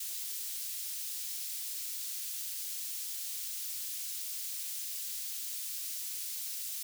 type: high-pass noise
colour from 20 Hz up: white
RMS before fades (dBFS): -39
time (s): 0-6.83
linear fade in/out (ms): 5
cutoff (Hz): 3900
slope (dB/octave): 12
effects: none